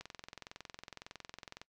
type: click train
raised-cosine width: 0.2 ms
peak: -28 dBFS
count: 36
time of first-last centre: 0.01-1.616 s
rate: 21.8 Hz
effects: noise-tail reverb RT60 0.1 s tail -22 dB re dry